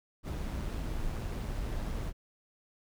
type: noise with amplitude modulation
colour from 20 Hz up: brown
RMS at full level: -34 dBFS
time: 0.23-2.13 s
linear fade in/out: 50 ms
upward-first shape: sine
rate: 109 Hz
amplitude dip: 25%
effects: none